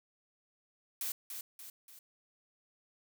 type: noise with echo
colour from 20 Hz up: blue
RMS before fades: -37 dBFS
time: 1.01-1.12 s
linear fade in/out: 2 ms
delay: 290 ms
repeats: 3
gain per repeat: -6 dB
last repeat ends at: 1.99 s
effects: none